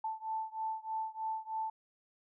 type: beating tone pair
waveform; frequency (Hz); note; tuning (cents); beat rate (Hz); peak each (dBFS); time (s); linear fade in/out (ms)
sine; 880 / 883.2; A5 / A5; 0 / +6; 3.2; -38 / -39; 0.04-1.7; 5
effects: none